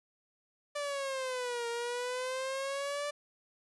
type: exponential two-way sweep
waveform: sawtooth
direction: down then up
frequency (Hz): 587.3 to 466.2 to 587.3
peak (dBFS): -30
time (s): 0.75-3.11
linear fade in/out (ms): 10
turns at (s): 1.68
effects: resampled to 24000 Hz